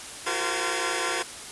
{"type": "tone cluster", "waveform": "10% pulse", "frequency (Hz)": [345.7, 376.3, 459.3, 516, 1689], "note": ["F4", "F#4", "A#4", "C5", "G#6"], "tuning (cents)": [-18, 29, -26, -24, 29], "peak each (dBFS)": -24, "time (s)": [0.26, 1.23], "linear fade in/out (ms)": 10, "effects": ["white hiss -39 dBFS RMS until 1.51 s", "resampled to 24000 Hz"]}